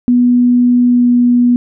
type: tone with pitch glide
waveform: sine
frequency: 244.9 to 243.3 Hz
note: B3 to B3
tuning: -14 to -26 cents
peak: -6 dBFS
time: 0.08-1.56 s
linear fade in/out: 0 ms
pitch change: -12 cents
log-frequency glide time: 0.86-1.08 s
effects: none